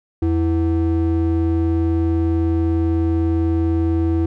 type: ring-modulated tone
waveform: triangle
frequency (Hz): 206.2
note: G#3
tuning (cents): -12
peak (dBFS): -10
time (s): 0.22-4.26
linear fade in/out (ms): 5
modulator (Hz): 122
effects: none